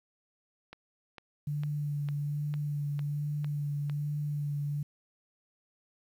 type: click train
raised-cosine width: 0.3 ms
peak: -29 dBFS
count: 8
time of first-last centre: 0.73-3.897 s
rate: 2.21 Hz
type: tone with vibrato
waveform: sine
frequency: 146.2 Hz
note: D3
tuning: 7 cents flat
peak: -30 dBFS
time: 1.47-4.83 s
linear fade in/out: 5 ms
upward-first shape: sine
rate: 1.2 Hz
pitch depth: 19 cents each way
effects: 10-bit